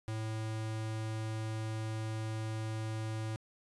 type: tone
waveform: square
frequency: 110 Hz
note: A2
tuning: in tune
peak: -36 dBFS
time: 0.08-3.36 s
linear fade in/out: 0 ms
effects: resampled to 24000 Hz